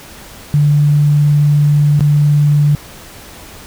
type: tone with dropouts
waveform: sine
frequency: 146.83 Hz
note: D3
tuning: in tune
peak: -7 dBFS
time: 0.54-2.75 s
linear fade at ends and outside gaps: 0 ms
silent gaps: 1.994-2.007 s
effects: pink hiss -35 dBFS RMS until 3.66 s